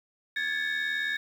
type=tone cluster; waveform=sine; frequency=1660 / 1739 / 2223 / 3717 Hz; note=G#6 / A6 / C#7 / A#7; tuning=-1 / -21 / +4 / -6 cents; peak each=-31 / -29 / -37 / -35 dBFS; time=0.36-1.17 s; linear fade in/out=5 ms; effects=tanh soft clip ceiling -22 dBFS + 9-bit